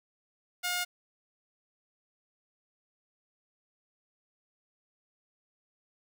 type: tone with high-pass filter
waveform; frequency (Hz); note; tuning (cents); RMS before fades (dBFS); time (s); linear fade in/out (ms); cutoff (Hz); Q
sawtooth; 714; F5; +38; -32; 0.63-0.85; 20; 1500; 0.72
effects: none